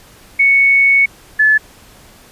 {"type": "tone pair in turn", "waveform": "sine", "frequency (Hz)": [2217, 1728.7], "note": ["C#7", "A6"], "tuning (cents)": [0, -31], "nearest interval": "major third", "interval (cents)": 431, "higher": "first", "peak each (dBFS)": -7, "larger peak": "neither", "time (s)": [[0.39, 1.06], [1.39, 1.58]], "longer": "first", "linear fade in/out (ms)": 10, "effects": ["pink hiss -43 dBFS RMS until 2.31 s", "resampled to 32000 Hz"]}